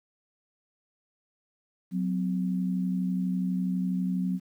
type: tone pair together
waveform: sine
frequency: 183.83 / 256 Hz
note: F#3 / C4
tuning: -11 / -38 cents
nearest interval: tritone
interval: 573 cents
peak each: -26 / -33 dBFS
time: 1.91-4.4 s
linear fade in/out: 50 ms
effects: 10-bit